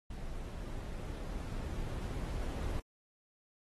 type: noise with level ramp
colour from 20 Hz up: brown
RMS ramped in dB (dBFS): -43 to -36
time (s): 0.1-2.8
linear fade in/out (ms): 5
effects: AAC 32 kbps